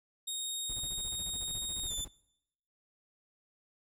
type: tone with pitch glide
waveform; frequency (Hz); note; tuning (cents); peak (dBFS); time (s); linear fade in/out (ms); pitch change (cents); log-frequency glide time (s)
20% pulse; 3729 to 3524; A#7 to A7; 0 to +2; -29; 0.27-2.05; 10; -98; 1.86-1.92
type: noise with tremolo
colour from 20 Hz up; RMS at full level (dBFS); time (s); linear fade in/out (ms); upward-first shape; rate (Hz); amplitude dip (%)
brown; -45; 0.69-2.08; 5; square; 14; 70
effects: noise-tail reverb RT60 0.8 s tail -22 dB re dry